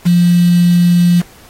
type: tone with quantisation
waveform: sine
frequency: 174.61 Hz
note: F3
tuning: in tune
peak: -6 dBFS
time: 0.05-1.22 s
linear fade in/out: 20 ms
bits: 4
effects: pink hiss -42 dBFS RMS until 1.49 s + AAC 48 kbps